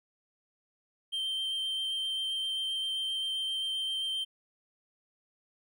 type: tone with vibrato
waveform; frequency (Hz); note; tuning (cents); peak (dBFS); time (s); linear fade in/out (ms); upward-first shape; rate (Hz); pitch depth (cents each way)
triangle; 3136; G7; 0; -29; 1.12-4.25; 20; sine; 7.6; 10
effects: none